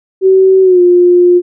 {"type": "tone with pitch glide", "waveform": "sine", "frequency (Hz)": [380, 354.6], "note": ["F#4", "F4"], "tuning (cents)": [46, 26], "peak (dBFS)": -3, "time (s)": [0.21, 1.42], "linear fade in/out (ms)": 50, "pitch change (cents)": -120, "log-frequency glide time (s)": [0.62, 0.81], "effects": []}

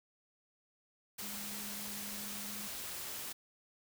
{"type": "tone in noise", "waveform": "sine", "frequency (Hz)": 205.9, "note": "G#3", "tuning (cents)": -15, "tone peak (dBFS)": -49, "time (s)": [1.22, 2.68], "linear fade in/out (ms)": 10, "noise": "white", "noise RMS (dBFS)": -43, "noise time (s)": [1.18, 3.33], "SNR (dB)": -9, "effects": []}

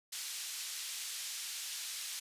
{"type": "band-pass noise", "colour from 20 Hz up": "pink", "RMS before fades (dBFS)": -42, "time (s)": [0.12, 2.2], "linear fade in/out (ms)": 10, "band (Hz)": [3500, 11000], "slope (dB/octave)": 12, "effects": ["resampled to 32000 Hz"]}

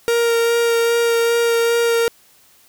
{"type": "tone with vibrato", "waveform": "45% pulse", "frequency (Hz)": 466.2, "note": "A#4", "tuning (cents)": 0, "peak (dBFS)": -14, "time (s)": [0.08, 2.08], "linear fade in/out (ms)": 0, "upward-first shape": "sine", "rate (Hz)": 2.5, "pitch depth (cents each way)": 11, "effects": ["white hiss -52 dBFS RMS until 2.68 s"]}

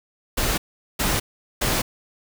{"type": "noise bursts", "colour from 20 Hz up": "pink", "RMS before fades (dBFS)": -22, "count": 3, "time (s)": [0.37, 1.82], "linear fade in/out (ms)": 10, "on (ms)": 210, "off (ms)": 410, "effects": []}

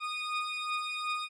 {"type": "beating tone pair", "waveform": "20% pulse", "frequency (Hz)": [1232, 1234.7], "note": ["D#6", "D#6"], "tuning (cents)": [-17, -14], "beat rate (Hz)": 2.7, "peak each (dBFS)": [-32, -29], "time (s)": [0, 1.29], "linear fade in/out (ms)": 50, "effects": ["low-pass 6000 Hz 12 dB/octave"]}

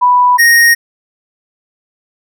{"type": "tone pair in turn", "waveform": ["sine", "square"], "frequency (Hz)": [987.8, 1864.7], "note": ["B5", "A#6"], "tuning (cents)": [0, 0], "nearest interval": "major seventh", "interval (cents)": 1100, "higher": "second", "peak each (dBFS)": -5, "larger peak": "neither", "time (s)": [[0.01, 0.38], [0.38, 0.75]], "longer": "neither", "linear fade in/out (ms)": 20, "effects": []}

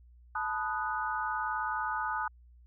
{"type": "chord", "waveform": "sine", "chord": "B dominant seventh", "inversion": "third", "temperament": "equal with one note detuned", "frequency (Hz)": [868.9, 987.8, 1244.5, 1480], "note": ["A5", "B5", "D#6", "F#6"], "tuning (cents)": [-22, 0, 0, 0], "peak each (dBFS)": [-35, -39, -35, -36], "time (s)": [0.35, 2.28], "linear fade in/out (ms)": 5, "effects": ["added 60 Hz sine -54 dBFS peak until 2.66 s"]}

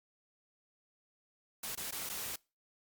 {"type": "noise with dropouts", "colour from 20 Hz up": "white", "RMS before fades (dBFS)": -40, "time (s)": [1.63, 2.36], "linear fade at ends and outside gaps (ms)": 5, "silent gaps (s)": [[1.752, 1.774], [1.91, 1.923], [2.092, 2.097]], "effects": ["noise-tail reverb RT60 0.3 s tail -25 dB re dry", "Opus 48 kbps"]}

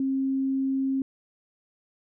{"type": "tone", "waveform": "sine", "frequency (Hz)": 268, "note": "C4", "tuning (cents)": 42, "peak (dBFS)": -23, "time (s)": [0, 1.02], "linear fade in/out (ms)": 2, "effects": []}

